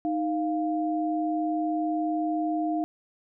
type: tone pair together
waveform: sine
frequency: 311.1 / 698.5 Hz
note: D#4 / F5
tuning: 0 / 0 cents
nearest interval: octave + major second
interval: 1400 cents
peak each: -26 / -29 dBFS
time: 0.05-2.84 s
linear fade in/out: 0 ms
effects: none